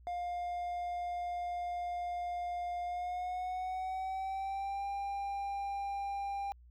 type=tone with pitch glide; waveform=triangle; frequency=706 to 797 Hz; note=F5 to G5; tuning=+19 to +28 cents; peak=-33 dBFS; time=0.07-6.52 s; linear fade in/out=0 ms; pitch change=+209 cents; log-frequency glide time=2.83-4.86 s; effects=added 60 Hz sine -55 dBFS peak until 6.7 s